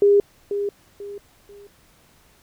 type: tone with echo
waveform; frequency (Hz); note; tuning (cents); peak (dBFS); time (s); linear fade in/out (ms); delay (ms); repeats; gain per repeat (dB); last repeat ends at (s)
sine; 405.1; G#4; -43; -11; 0.02-0.2; 2; 490; 3; -10; 1.67
effects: pink hiss -56 dBFS RMS until 2.42 s